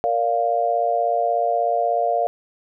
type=chord; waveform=sine; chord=Bb major; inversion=none; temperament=just; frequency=466.2 / 582.7 / 699.2 Hz; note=Bb4 / D5 / F5; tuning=0 / -14 / +2 cents; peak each=-25 / -24 / -19 dBFS; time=0.04-2.27 s; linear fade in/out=0 ms; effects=none